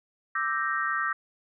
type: chord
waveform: sine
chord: E half-diminished seventh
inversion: third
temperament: equal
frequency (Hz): 1174.7 / 1318.5 / 1568 / 1864.7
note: D6 / E6 / G6 / Bb6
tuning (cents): 0 / 0 / 0 / 0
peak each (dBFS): -31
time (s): 0.35-1.13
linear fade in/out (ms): 5
effects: none